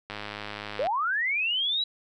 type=click train; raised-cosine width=0.3 ms; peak=-19 dBFS; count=81; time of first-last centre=0.1-0.869 s; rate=104 Hz
type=linear sweep; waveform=sine; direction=up; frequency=466.2 to 3951 Hz; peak=-24 dBFS; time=0.79-1.84 s; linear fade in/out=5 ms
effects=none